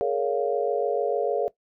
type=chord; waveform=sine; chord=Bb minor seventh; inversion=third; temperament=just; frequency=419.5 / 466.2 / 559.4 / 699.2 Hz; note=Ab4 / Bb4 / Db5 / F5; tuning=+17 / 0 / +16 / +2 cents; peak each=-27 / -26 / -27 / -30 dBFS; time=0.01-1.48 s; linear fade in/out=0 ms; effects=noise-tail reverb RT60 0.1 s tail -17 dB re dry